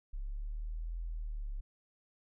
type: exponential two-way sweep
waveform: sine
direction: up then down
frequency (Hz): 33.59 to 42.52 to 33.92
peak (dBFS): -36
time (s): 0.13-1.61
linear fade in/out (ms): 10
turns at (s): 0.98
effects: none